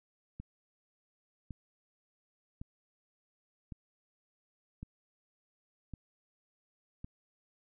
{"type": "click train", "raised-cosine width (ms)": 5, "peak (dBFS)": -30, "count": 7, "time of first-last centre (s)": [0.4, 7.045], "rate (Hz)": 0.903, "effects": []}